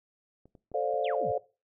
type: clicks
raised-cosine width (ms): 2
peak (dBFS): -41 / -39 / -35 / -45 / -44 / -39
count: 6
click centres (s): 0.456 / 0.552 / 0.717 / 0.94 / 1.268 / 1.301
type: chord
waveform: sine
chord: D minor seventh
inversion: second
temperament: just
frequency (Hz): 440.5 / 528.6 / 587.3 / 704.8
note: A4 / C5 / D5 / F5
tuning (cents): +2 / +18 / 0 / +16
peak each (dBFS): -32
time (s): 0.74-1.38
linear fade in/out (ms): 5
type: exponential sweep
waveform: sine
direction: down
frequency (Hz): 3867 to 81.2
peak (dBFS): -38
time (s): 1.04-1.32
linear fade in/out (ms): 10
effects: noise-tail reverb RT60 0.3 s tail -19 dB re dry